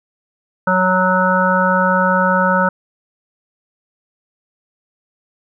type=harmonic tone; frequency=185 Hz; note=F#3; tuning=in tune; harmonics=1 / 3 / 5 / 7 / 8; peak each=-18 / -18 / -18 / -18 / -18 dBFS; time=0.67-2.69 s; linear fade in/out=5 ms; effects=none